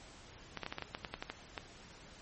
clicks, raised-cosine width 0.3 ms, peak -22 dBFS, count 12, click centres 0.573 / 0.633 / 0.664 / 0.725 / 0.784 / 0.823 / 0.949 / 1.048 / 1.14 / 1.225 / 1.3 / 1.578 s, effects pink hiss -55 dBFS RMS until 2.21 s + MP3 32 kbps

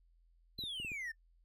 triangle exponential sweep, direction down, 4139 to 1760 Hz, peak -38 dBFS, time 0.58-1.12 s, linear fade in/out 10 ms
clicks, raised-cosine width 3 ms, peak -37 dBFS, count 5, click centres 0.59 / 0.638 / 0.8 / 0.848 / 0.918 s
effects noise-tail reverb RT60 0.1 s tail -23 dB re dry + added 42 Hz sine -65 dBFS peak until 1.44 s

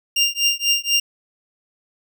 25% pulse tone with tremolo, 2794 Hz, F7, in tune, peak -9 dBFS, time 0.16-1 s, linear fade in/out 5 ms, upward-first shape triangle, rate 4.1 Hz, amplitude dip 100%, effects none

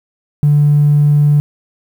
triangle tone, 146.83 Hz, D3, in tune, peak -3 dBFS, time 0.43-1.4 s, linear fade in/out 0 ms, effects tanh soft clip ceiling -4 dBFS + 7-bit

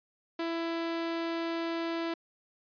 sawtooth tone, 332.8 Hz, E4, 17 cents sharp, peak -27 dBFS, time 0.39-2.14 s, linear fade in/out 5 ms, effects resampled to 11025 Hz

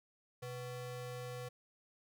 square ring-modulated tone, 311.1 Hz, D#4, in tune, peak -40 dBFS, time 0.42-1.49 s, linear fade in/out 10 ms, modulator 184 Hz, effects none

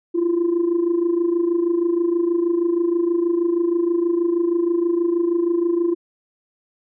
sine tone with amplitude modulation, 342.8 Hz, F4, 32 cents flat, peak -12 dBFS, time 0.14-5.95 s, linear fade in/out 20 ms, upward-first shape sine, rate 26.3 Hz, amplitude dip 70%, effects tanh soft clip ceiling -12 dBFS

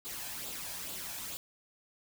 white noise with flanger, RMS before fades -41 dBFS, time 0.05-1.37 s, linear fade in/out 0 ms, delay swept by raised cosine 0.25 to 1.25 ms, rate 2.3 Hz, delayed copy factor +0.5, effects none

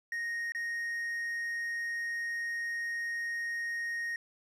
triangle tone with dropouts, 1864.7 Hz, A#6, in tune, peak -31 dBFS, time 0.12-4.16 s, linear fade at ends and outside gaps 2 ms, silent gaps 0.521-0.548 s, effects resampled to 32000 Hz + 12-bit

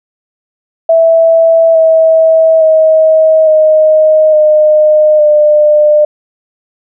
sine tone with pitch steps, 657 / 645.3 / 633.9 / 622.6 / 611.6 / 600.7 Hz, E5 / E5 / D#5 / D#5 / D#5 / D5, -6 / -37 / +32 / +1 / -30 / +39 cents, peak -3 dBFS, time 0.89-6.05 s, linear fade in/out 5 ms, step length 860 ms, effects none

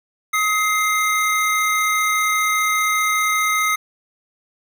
square tone pair together, 1264 / 2095 Hz, D#6 / C7, +27 / +2 cents, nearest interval major sixth, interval 875 cents, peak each -20 dBFS, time 0.33-3.76 s, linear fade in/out 10 ms, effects none

